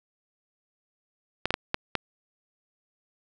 clicks, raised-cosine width 0.3 ms, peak -8 dBFS, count 5, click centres 1.456 / 1.506 / 1.541 / 1.744 / 1.953 s, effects none

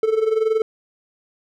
triangle tone with amplitude modulation, 440.3 Hz, A4, 1 cent sharp, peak -11 dBFS, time 0.03-0.62 s, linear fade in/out 2 ms, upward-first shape sine, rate 21 Hz, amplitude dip 75%, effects none

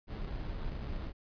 brown noise with sample-and-hold, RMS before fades -38 dBFS, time 0.07-1.13 s, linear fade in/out 50 ms, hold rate 2450 Hz, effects resampled to 11025 Hz

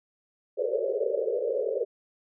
pink band-pass noise, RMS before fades -28 dBFS, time 0.57-1.85 s, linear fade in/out 20 ms, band 400 to 580 Hz, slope 96 dB/octave, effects none

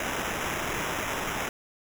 violet noise with sample-and-hold, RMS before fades -31 dBFS, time 0-1.49 s, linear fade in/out 2 ms, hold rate 4410 Hz, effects none

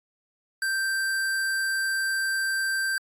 square tone, 1568 Hz, G6, in tune, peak -25 dBFS, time 0.62-2.98 s, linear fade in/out 2 ms, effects AAC 64 kbps

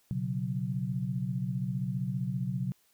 sine chord, B suspended second, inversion none, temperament equal with one note detuned, 123.47 / 138.59 / 184.25 Hz, B2 / C#3 / F#3, 0 / 0 / -7 cents, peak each -34 dBFS, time 0.11-2.72 s, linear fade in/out 0 ms, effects white hiss -68 dBFS RMS until 2.93 s

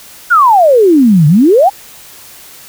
sine exponential two-way sweep, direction down then up, 1499 to 142.2 to 843 Hz, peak -3 dBFS, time 0.3-1.7 s, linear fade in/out 20 ms, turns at 1.27 s, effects white hiss -35 dBFS RMS until 2.68 s

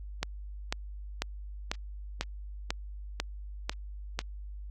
click train, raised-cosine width 0.2 ms, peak -12 dBFS, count 9, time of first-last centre 0.23-4.19 s, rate 2.02 Hz, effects added 50 Hz sine -39 dBFS peak until 4.7 s + Opus 48 kbps

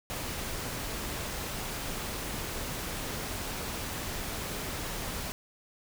pink noise, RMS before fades -36 dBFS, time 0.1-5.32 s, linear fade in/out 0 ms, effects none

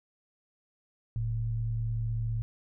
sine tone pair together, 42.14 / 112.5 Hz, E1 / A2, +39 / +39 cents, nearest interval octave + perfect fourth, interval 1700 cents, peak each -35 / -29 dBFS, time 1.16-2.42 s, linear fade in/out 0 ms, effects none

